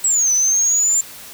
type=exponential two-way sweep; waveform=sine; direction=down then up; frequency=7902 to 5980 to 7300 Hz; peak=-11 dBFS; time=0.04-1.01 s; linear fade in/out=5 ms; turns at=0.32 s; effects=tanh soft clip ceiling -11 dBFS + white hiss -37 dBFS RMS until 1.33 s

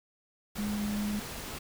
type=tone in noise; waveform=sine; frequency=207.7 Hz; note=G#3; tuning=in tune; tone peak=-30 dBFS; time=0.58-1.2 s; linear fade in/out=10 ms; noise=pink; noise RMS=-40 dBFS; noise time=0.55-1.59 s; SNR=+7 dB; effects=none

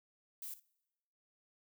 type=noise with echo; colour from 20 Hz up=violet; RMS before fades=-45 dBFS; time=0.42-0.54 s; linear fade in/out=2 ms; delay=58 ms; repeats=1; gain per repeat=-15 dB; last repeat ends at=0.598 s; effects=noise-tail reverb RT60 1.0 s tail -25 dB re dry

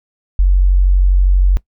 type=tone; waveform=sine; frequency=46.25 Hz; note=F#1; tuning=in tune; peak=-7 dBFS; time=0.39-1.57 s; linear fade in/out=0 ms; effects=noise-tail reverb RT60 0.1 s tail -20 dB re dry

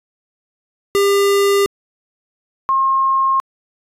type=tone pair in turn; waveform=square / sine; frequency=400 / 1071.6 Hz; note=G4 / C6; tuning=+35 / +41 cents; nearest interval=octave + perfect fourth; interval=1706 cents; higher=second; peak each=-12 dBFS; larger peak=neither; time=0.95-1.66 / 2.69-3.4 s; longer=neither; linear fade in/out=0 ms; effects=resampled to 32000 Hz

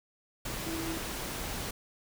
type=tone in noise; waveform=sine; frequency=327.4 Hz; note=E4; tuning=12 cents flat; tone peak=-35 dBFS; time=0.66-0.98 s; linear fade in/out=5 ms; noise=pink; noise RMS=-37 dBFS; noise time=0.45-1.71 s; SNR=-1 dB; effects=none

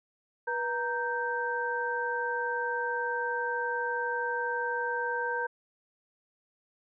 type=tone cluster; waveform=sine; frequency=486.4 / 931 / 1563 Hz; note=B4 / A#5 / G6; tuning=-26 / -2 / -6 cents; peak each=-34 / -33 / -32 dBFS; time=0.47-5.47 s; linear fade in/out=10 ms; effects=none

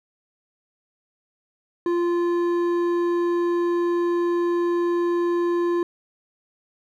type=tone with hard clipping; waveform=sine; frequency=346.5 Hz; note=F4; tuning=14 cents flat; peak=-21 dBFS; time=1.86-5.83 s; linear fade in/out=2 ms; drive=8 dB; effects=none

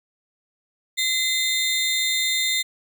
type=tone pair together; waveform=30% pulse; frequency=2053 / 3638 Hz; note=C7 / A#7; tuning=-33 / -43 cents; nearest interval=minor seventh; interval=990 cents; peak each=-21 / -20 dBFS; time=0.97-2.63 s; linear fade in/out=20 ms; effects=none

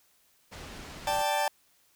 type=low-pass noise; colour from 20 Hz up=pink; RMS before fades=-44 dBFS; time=0.51-1.23 s; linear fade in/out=20 ms; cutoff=6800 Hz; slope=12 dB/octave
type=chord; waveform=40% pulse; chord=D suspended fourth; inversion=none; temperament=equal; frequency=587.3 / 784 / 880 Hz; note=D5 / G5 / A5; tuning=0 / 0 / 0 cents; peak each=-31 / -30 / -28 dBFS; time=1.07-1.48 s; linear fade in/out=2 ms
effects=white hiss -66 dBFS RMS until 1.95 s

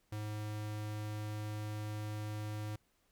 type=tone; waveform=square; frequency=106.1 Hz; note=G#2; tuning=38 cents sharp; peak=-39 dBFS; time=0.12-2.76 s; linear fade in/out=5 ms; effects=pink hiss -75 dBFS RMS until 3.11 s

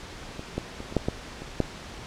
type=clicks; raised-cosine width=2 ms; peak=-22 / -14 / -22 / -24 / -8 / -11 / -25 / -8 dBFS; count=8; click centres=0.394 / 0.58 / 0.804 / 0.925 / 0.967 / 1.085 / 1.42 / 1.603 s; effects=pink hiss -41 dBFS RMS until 2.06 s + low-pass 6000 Hz 12 dB/octave

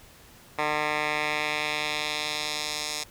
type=tone with band-pass filter sweep; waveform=10% pulse; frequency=150.8 Hz; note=D3; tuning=46 cents sharp; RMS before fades=-29 dBFS; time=0.58-3.04 s; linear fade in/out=10 ms; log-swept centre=1500 to 5900 Hz; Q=1.3; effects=pink hiss -52 dBFS RMS until 3.1 s

